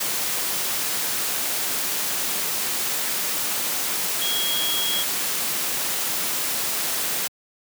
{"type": "tone in noise", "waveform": "sine", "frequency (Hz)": 3295, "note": "G#7", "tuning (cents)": -14, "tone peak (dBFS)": -24, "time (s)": [4.21, 5.03], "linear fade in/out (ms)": 10, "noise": "white", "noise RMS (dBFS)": -25, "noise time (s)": [0, 7.28], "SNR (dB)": -2, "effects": ["high-pass 150 Hz 12 dB/octave"]}